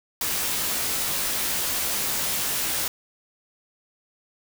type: noise with comb filter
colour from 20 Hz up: white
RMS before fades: -26 dBFS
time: 0.21-2.88 s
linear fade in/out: 2 ms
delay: 17 ms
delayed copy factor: -0.65
effects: none